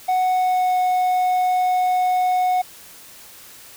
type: tone with pitch glide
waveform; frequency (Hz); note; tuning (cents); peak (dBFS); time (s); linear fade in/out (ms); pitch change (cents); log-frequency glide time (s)
triangle; 740 to 733.2; F#5 to F#5; 0 to -16; -14; 0.08-2.62; 10; -16; 0.21-0.78
effects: white hiss -43 dBFS RMS until 3.76 s